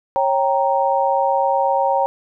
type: chord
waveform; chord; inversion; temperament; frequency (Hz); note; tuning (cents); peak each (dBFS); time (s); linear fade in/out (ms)
sine; G diminished; second; equal with one note detuned; 548.6 / 784 / 932.3; Db5 / G5 / Bb5; -18 / 0 / 0; -19; 0.16-2.06; 0
effects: none